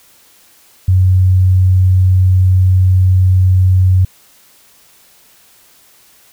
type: tone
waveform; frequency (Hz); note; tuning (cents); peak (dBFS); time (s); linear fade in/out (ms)
sine; 92.8; F#2; +6; -6; 0.88-4.05; 5
effects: white hiss -47 dBFS RMS until 6.32 s